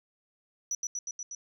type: tone with echo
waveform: sine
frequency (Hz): 5900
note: F#8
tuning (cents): -6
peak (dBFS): -27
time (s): 0.71-0.75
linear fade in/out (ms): 2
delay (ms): 120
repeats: 5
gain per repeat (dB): -2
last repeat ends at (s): 1.35
effects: tanh soft clip ceiling -26 dBFS